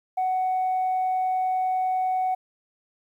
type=tone; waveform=sine; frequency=745 Hz; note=F#5; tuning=12 cents sharp; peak=-20 dBFS; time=0.17-2.35 s; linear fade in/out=10 ms; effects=tanh soft clip ceiling -19 dBFS + 10-bit